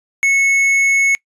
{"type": "tone with tanh clipping", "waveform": "sine", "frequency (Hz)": 2198, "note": "C#7", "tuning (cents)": -15, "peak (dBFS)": -12, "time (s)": [0.23, 1.15], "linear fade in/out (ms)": 0, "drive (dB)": 8, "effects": ["noise-tail reverb RT60 0.1 s tail -24 dB re dry", "resampled to 24000 Hz"]}